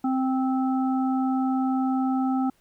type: harmonic tone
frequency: 261.6 Hz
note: C4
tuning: in tune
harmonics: 1 / 3 / 5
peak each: -22 / -29 / -36 dBFS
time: 0.04-2.5 s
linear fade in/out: 5 ms
effects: pink hiss -65 dBFS RMS until 2.6 s